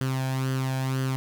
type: tone with flanger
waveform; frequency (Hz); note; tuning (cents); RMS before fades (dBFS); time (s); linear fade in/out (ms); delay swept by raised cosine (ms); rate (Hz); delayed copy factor
sawtooth; 131.7; C3; +12; -27; 0.01-1.16; 0; 0.64 to 1.25; 2; +0.6
effects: none